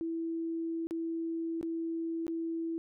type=tone with dropouts; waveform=sine; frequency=329.6 Hz; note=E4; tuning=in tune; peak=-32 dBFS; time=0.01-2.78 s; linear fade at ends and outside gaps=0 ms; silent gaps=0.87-0.909 / 1.612-1.629 / 2.267-2.28 s; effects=none